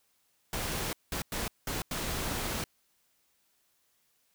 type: noise bursts at uneven times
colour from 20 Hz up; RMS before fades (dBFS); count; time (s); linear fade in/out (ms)
pink; -34; 5; 0.53-0.93 / 1.12-1.22 / 1.32-1.48 / 1.67-1.82 / 1.91-2.64; 2
effects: white hiss -72 dBFS RMS until 4.34 s